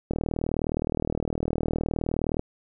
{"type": "click train", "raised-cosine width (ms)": 2, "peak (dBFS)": -13, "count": 91, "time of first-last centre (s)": [0.11, 2.394], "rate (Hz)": 39.4, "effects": []}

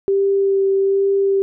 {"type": "tone with vibrato", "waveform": "sine", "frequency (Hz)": 392, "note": "G4", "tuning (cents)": 0, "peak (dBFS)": -13, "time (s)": [0.08, 1.42], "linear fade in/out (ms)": 0, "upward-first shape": "sine", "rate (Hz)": 1.2, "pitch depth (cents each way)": 12, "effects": []}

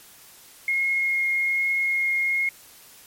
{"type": "tone with vibrato", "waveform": "sine", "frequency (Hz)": 2151, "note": "C7", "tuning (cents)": 47, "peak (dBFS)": -20, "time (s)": [0.68, 2.49], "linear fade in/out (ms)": 2, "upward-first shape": "triangle", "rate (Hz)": 1.2, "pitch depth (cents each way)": 8, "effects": ["white hiss -49 dBFS RMS until 3.06 s", "MP3 64 kbps"]}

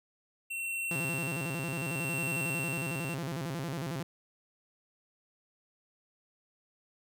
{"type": "tone with tremolo", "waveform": "square", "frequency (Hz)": 2716, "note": "F7", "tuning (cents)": -49, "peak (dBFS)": -33, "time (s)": [0.5, 3.15], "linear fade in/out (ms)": 10, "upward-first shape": "sine", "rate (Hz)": 0.67, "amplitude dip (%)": 55}
{"type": "tone with vibrato", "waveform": "sawtooth", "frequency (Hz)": 151.1, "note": "D3", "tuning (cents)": 50, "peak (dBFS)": -30, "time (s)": [0.91, 4.03], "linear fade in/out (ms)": 2, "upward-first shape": "square", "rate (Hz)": 11, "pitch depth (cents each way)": 210}
{"effects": []}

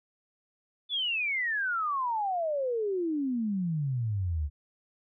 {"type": "exponential sweep", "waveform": "sine", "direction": "down", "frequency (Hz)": [3520, 69.8], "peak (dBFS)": -27, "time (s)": [0.89, 4.5], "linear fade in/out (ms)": 50, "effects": []}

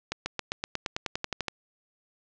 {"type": "accelerating click train", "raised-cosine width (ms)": 0.2, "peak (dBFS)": -12, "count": 14, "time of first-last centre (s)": [0.12, 1.483], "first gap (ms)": 140, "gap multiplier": 0.95, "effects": ["low-pass 7000 Hz 12 dB/octave"]}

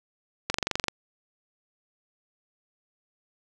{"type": "click train", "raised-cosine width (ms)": 0.2, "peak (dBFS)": -8, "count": 10, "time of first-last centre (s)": [0.5, 0.883], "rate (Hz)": 23.5, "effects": []}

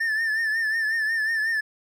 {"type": "tone with vibrato", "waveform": "triangle", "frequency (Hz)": 1778, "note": "A6", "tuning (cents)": 18, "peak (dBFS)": -20, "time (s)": [0, 1.61], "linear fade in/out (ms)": 10, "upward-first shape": "triangle", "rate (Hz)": 5.5, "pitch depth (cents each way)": 72, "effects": []}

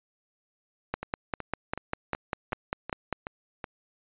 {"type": "two click trains", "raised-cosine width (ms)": 0.5, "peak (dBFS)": [-19, -13], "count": [8, 12], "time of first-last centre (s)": [[1.03, 3.642], [0.94, 3.127]], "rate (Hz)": [2.68, 5.03], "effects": ["resampled to 8000 Hz"]}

